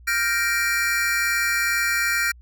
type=chord; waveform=square; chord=G minor seventh; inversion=third; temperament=equal; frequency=1396.9 / 1568 / 1864.7 / 2349 Hz; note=F6 / G6 / Bb6 / D7; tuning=0 / 0 / 0 / 0 cents; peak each=-26 / -29 / -25 / -26 dBFS; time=0.07-2.32 s; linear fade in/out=10 ms; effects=added 60 Hz sine -44 dBFS peak until 2.41 s